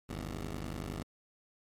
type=tone pair together; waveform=10% pulse; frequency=50.65 / 81.5 Hz; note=G#1 / E2; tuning=-43 / -19 cents; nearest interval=minor sixth; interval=824 cents; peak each=-31 / -34 dBFS; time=0.09-1.03 s; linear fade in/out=5 ms; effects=MP3 64 kbps